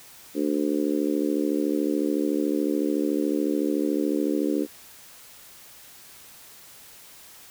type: harmonic tone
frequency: 73.8 Hz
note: D2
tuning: 9 cents sharp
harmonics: 3 / 4 / 5 / 6 / 7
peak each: -31 / -24 / -29 / -31 / -33 dBFS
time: 0.34-4.67 s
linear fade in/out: 50 ms
effects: white hiss -48 dBFS RMS until 7.5 s